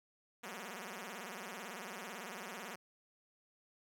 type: tone with vibrato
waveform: 5% pulse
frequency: 210.3 Hz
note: G#3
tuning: 22 cents sharp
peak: -33 dBFS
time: 0.43-2.76 s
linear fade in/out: 10 ms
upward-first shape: sine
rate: 18 Hz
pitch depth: 270 cents each way
effects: none